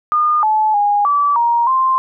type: tone with pitch steps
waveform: sine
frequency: 1217 / 863 / 821 / 1154 / 941 / 1048 Hz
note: D#6 / A5 / G#5 / D6 / A#5 / C6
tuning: -39 / -34 / -20 / -31 / +16 / +2 cents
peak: -11 dBFS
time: 0.12-1.98 s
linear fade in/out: 0 ms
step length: 310 ms
effects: none